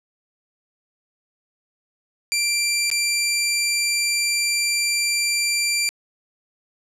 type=tone with dropouts; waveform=15% pulse; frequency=2360 Hz; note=D7; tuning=8 cents sharp; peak=-12 dBFS; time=2.32-5.89 s; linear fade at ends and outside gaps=0 ms; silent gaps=2.901-2.914 s; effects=low-pass 11000 Hz 12 dB/octave